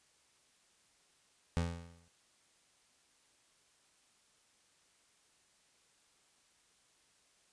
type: tone with exponential decay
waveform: 25% pulse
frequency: 84.9 Hz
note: F2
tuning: 48 cents flat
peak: -25 dBFS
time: 1.57-2.08 s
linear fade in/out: 0 ms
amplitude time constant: 110 ms
effects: white hiss -70 dBFS RMS until 7.52 s + resampled to 22050 Hz